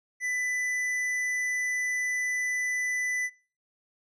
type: tone with tanh clipping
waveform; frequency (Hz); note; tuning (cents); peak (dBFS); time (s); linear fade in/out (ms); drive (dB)
sine; 1994; B6; +16; -29; 0.2-3.3; 50; 14
effects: noise-tail reverb RT60 0.4 s tail -22 dB re dry + resampled to 22050 Hz

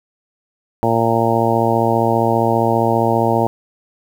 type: harmonic tone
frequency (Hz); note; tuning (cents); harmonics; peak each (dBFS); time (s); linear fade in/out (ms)
115; A#2; -23; 1 / 2 / 3 / 4 / 5 / 6 / 7 / 8; -21 / -21 / -21 / -21 / -21 / -21 / -21 / -21; 0.83-3.47; 0
effects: 7-bit

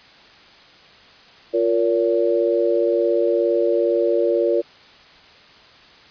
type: chord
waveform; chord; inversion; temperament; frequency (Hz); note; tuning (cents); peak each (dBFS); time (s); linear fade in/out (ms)
sine; Bb minor; second; equal with one note detuned; 349.2 / 466.2 / 568.3; F4 / Bb4 / Db5; 0 / 0 / +43; -20; 1.53-4.62; 20
effects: white hiss -47 dBFS RMS until 6.1 s + resampled to 11025 Hz

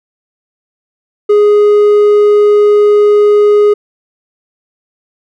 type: tone with hard clipping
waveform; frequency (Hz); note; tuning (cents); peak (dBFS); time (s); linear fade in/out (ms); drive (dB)
sine; 415.3; G#4; 0; -5; 1.29-3.74; 10; 3
effects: none

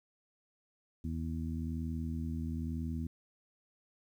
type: harmonic tone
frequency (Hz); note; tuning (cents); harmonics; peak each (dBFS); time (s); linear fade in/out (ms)
81; E2; -30; 1 / 2 / 3 / 4; -37 / -41 / -39 / -50; 1.04-3.07; 5
effects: 11-bit

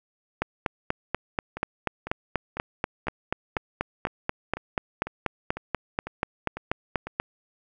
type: two click trains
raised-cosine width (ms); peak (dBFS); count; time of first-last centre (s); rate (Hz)
0.5; -19 / -9; 12 / 29; 1.57-7.07 / 0.42-7.2; 2 / 4.13
effects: none

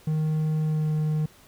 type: tone with pitch glide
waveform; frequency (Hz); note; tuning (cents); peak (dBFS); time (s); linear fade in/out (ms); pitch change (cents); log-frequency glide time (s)
triangle; 155.56 to 153.95; D#3 to D#3; 0 to -18; -20; 0.07-1.26; 5; -18; 0.61-0.91
effects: pink hiss -54 dBFS RMS until 1.47 s

